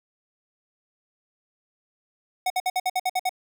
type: tone bursts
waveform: square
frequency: 740 Hz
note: F#5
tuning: in tune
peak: -22 dBFS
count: 9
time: 2.46-3.294 s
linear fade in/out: 5 ms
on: 42 ms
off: 57 ms
effects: none